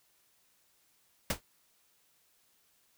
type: noise with exponential decay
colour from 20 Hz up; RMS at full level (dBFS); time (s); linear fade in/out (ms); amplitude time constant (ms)
pink; -25; 1.3-1.41; 5; 22
effects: white hiss -70 dBFS RMS until 2.97 s